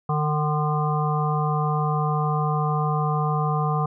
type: harmonic tone with a mistuned harmonic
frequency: 151.1 Hz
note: D3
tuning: 50 cents sharp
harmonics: 1 / 3 / 5 / 7 / 8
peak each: -22 / -31 / -28 / -29 / -30 dBFS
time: 0.09-3.86 s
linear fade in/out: 5 ms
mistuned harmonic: 7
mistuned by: -25 cents
effects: none